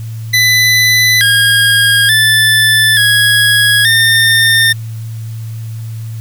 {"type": "tone with pitch steps", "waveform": "25% pulse", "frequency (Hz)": [1999, 1629, 1754, 1662, 1813], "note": ["B6", "G#6", "A6", "G#6", "A#6"], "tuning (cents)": [20, -34, -6, 1, -49], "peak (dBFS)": -3, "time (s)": [0.33, 4.73], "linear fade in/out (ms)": 10, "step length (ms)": 880, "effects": ["added 112 Hz sine -20 dBFS peak until 6.2 s", "white hiss -41 dBFS RMS until 6.2 s"]}